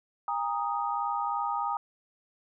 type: chord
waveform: sine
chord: Ab suspended second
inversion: none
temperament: equal with one note detuned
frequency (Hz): 809.3 / 932.3 / 1244.5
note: Ab5 / Bb5 / Eb6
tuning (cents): -45 / 0 / 0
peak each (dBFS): -32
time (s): 0.28-1.77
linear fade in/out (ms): 2
effects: none